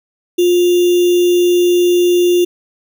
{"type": "tone with sample-and-hold", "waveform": "sine", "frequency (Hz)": 353.6, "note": "F4", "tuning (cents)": 22, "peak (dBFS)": -8, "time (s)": [0.38, 2.45], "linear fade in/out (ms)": 10, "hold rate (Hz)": 3150, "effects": []}